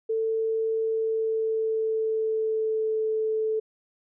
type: tone with pitch glide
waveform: sine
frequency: 445.3 to 437.7 Hz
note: A4 to A4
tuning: +21 to -9 cents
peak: -23 dBFS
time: 0.09-3.6 s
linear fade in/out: 10 ms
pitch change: -30 cents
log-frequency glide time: 0.84-3.03 s
effects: none